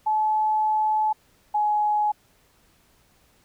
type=tone pair in turn; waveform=sine; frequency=861 / 840.8 Hz; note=A5 / G#5; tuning=-38 / +21 cents; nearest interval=unison; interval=41 cents; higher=first; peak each=-19 dBFS; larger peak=neither; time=0.06-1.13 / 1.54-2.12 s; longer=first; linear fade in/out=10 ms; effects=pink hiss -61 dBFS RMS until 3.44 s